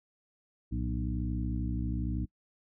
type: harmonic tone with a mistuned harmonic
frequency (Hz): 61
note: B1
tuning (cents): -21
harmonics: 1 / 2 / 3 / 4 / 5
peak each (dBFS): -33 / -36 / -38 / -39 / -40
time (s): 0.71-2.26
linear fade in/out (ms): 20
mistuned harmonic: 2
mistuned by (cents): -120
effects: noise-tail reverb RT60 0.1 s tail -26 dB re dry